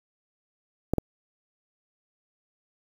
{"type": "clicks", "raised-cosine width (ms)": 2, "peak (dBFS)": -10, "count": 2, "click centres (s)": [0.936, 0.983], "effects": ["7-bit"]}